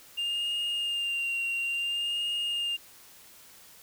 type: tone with vibrato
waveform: sine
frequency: 2800 Hz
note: F7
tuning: 4 cents sharp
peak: -25 dBFS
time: 0.17-2.77 s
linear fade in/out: 20 ms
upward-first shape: sine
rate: 0.58 Hz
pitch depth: 27 cents each way
effects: tanh soft clip ceiling -27 dBFS + white hiss -53 dBFS RMS until 3.82 s